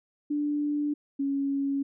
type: tone pair in turn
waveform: sine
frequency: 293.7 / 277.4 Hz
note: D4 / C#4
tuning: 0 / +1 cents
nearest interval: minor second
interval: 99 cents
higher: first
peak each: -25 dBFS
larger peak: neither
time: 0.3-0.94 / 1.19-1.83 s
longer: neither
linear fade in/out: 10 ms
effects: none